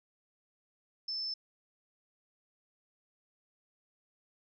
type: tone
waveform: sine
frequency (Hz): 5274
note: E8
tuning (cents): 0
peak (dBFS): -34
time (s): 1.08-1.34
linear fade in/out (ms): 5
effects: none